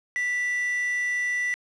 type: tone with quantisation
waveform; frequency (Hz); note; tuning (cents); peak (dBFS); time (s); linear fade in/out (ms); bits
triangle; 1969; B6; -6; -22; 0.16-1.54; 0; 7
effects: low-pass 9000 Hz 12 dB/octave